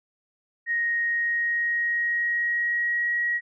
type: tone with pitch glide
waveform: sine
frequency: 1871 to 1904.8 Hz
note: A#6 to A#6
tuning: +6 to +37 cents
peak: -22 dBFS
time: 0.66-3.41 s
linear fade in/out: 50 ms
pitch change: +31 cents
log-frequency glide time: 1.03-3.2 s
effects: none